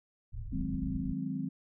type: low-pass noise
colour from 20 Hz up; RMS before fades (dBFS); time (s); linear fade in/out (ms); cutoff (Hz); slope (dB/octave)
pink; -39; 0.32-1.13; 10; 120; 48
type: chord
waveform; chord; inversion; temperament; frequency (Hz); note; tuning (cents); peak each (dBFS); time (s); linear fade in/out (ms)
sine; Ab dominant seventh; second; equal; 155.56 / 185 / 207.7 / 261.6; Eb3 / Gb3 / Ab3 / C4; 0 / 0 / 0 / 0; -39 / -38 / -40 / -36; 0.52-1.49; 10
effects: none